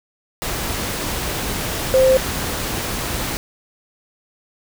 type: tone in noise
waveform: sine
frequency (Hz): 523.3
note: C5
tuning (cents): 0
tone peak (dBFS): -10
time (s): 1.94-2.17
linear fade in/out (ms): 0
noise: pink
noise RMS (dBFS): -24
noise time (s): 0.42-3.37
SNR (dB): +11
effects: none